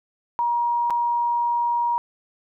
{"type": "tone with dropouts", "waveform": "sine", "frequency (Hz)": 950, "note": "A#5", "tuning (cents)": 33, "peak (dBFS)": -19, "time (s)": [0.39, 1.98], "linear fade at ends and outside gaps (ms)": 0, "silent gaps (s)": [0.9, 0.906], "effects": []}